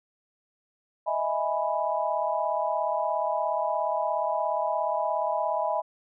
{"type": "chord", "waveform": "sine", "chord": "E major seventh", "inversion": "third", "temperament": "equal", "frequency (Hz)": [622.3, 659.3, 830.6, 987.8], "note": ["D#5", "E5", "G#5", "B5"], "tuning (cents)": [0, 0, 0, 0], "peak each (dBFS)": -30, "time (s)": [1.06, 5.82], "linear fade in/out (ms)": 20, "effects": []}